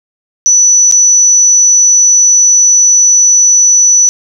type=tone with dropouts; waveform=sine; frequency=5950 Hz; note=F#8; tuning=9 cents sharp; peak=-3 dBFS; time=0.46-4.09 s; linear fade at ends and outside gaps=0 ms; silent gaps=0.913-0.923 s; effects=none